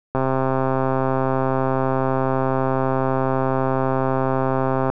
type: click train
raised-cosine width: 1 ms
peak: -7 dBFS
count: 628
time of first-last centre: 0.15-4.9 s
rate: 132 Hz
effects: none